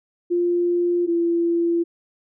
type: tone pair in turn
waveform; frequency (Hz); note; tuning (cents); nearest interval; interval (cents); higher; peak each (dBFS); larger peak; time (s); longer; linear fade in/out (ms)
sine; 349.3 / 339.7; F4 / F4; 0 / -48; unison; 48; first; -17; neither; 0.3-1.07 / 1.07-1.84; neither; 20
effects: none